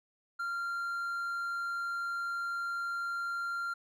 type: tone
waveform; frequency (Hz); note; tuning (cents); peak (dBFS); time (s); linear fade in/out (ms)
triangle; 1386; F6; -14; -31; 0.39-3.74; 10
effects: none